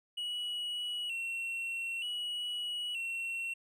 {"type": "tone with vibrato", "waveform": "triangle", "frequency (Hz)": 2821, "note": "F7", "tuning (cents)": 17, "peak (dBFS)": -33, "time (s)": [0.17, 3.54], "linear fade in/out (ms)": 10, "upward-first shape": "square", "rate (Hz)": 0.54, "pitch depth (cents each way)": 63, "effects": []}